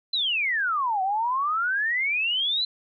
sine exponential two-way sweep, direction down then up, 4105 to 739 to 4105 Hz, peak -22 dBFS, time 0.13-2.65 s, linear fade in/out 5 ms, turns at 1.02 s, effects none

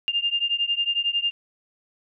sine beating tone pair, 2801 / 2812 Hz, F7 / F7, +4 / +11 cents, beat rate 11 Hz, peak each -24 / -25 dBFS, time 0.08-1.31 s, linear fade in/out 0 ms, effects none

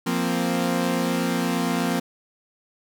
sawtooth chord, F suspended fourth, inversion none, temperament equal, 174.61 / 233.1 / 261.6 Hz, F3 / Bb3 / C4, 0 / 0 / 0 cents, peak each -22 dBFS, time 0.06-2 s, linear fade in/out 10 ms, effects none

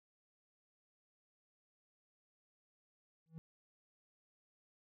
triangle tone with exponential growth, 162 Hz, E3, 30 cents flat, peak -40 dBFS, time 3.26-3.38 s, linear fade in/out 0 ms, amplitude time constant 25 ms, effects none

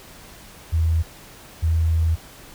sine tone pair in turn, 81.4 / 81.4 Hz, E2 / E2, -21 / -21 cents, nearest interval unison, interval 0 cents, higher neither, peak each -16 dBFS, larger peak neither, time 0.72-1.03 / 1.62-2.16 s, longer second, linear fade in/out 20 ms, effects pink hiss -44 dBFS RMS until 2.54 s

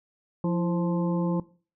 harmonic tone with a mistuned harmonic, 174.61 Hz, F3, in tune, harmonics 1 / 2 / 3 / 5 / 6, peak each -24 / -30 / -34 / -38 / -40 dBFS, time 0.44-1.4 s, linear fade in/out 2 ms, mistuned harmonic 2, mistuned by -74 cents, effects noise-tail reverb RT60 0.4 s tail -20 dB re dry

